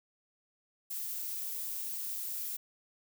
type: noise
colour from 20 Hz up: violet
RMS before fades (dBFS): -38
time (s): 0.9-2.57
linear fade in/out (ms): 10
effects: none